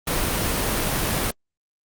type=noise; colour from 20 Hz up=pink; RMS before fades=-23 dBFS; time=0.07-1.31 s; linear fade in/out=5 ms; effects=Opus 32 kbps